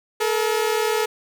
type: tone pair together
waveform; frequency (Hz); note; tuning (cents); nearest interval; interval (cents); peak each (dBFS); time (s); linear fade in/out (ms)
sawtooth; 430.9 / 470.7; A4 / A#4; -36 / +17; major second; 153; -17 / -20; 0.2-1.06; 10
effects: none